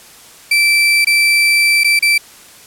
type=tone with dropouts; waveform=35% pulse; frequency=2333 Hz; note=D7; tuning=12 cents flat; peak=-7 dBFS; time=0.51-2.18 s; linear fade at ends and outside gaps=5 ms; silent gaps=1.047-1.069 / 1.836-1.844 / 1.992-2.024 s; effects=white hiss -40 dBFS RMS until 2.66 s + low-pass 12000 Hz 12 dB/octave